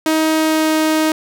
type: tone with pitch glide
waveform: sawtooth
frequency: 315.7 to 313.3 Hz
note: D#4 to D#4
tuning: +25 to +12 cents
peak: -9 dBFS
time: 0.06-1.12 s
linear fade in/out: 2 ms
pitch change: -13 cents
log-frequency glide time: 0.36-0.75 s
effects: none